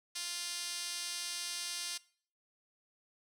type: tone with band-pass filter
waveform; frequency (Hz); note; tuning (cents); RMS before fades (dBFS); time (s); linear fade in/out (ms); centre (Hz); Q
5% pulse; 349.2; F4; 0; -40; 0.15-1.98; 10; 6800; 3.7
effects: noise-tail reverb RT60 0.5 s tail -21 dB re dry